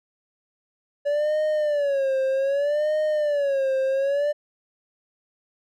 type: tone with vibrato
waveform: triangle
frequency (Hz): 571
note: D5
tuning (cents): -49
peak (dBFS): -18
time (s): 1.05-4.33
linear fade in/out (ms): 20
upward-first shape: sine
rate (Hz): 0.64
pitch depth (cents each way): 130
effects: none